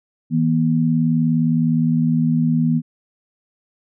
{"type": "tone pair together", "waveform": "sine", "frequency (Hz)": [160.97, 240.5], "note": ["E3", "B3"], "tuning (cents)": [-41, -46], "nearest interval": "perfect fifth", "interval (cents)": 695, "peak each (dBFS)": -17, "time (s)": [0.3, 2.82], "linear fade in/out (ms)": 50, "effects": []}